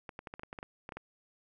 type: clicks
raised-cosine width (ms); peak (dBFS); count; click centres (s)
0.5; -27; 12; 0.092 / 0.191 / 0.272 / 0.339 / 0.395 / 0.434 / 0.529 / 0.588 / 0.629 / 0.891 / 0.922 / 0.97
effects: none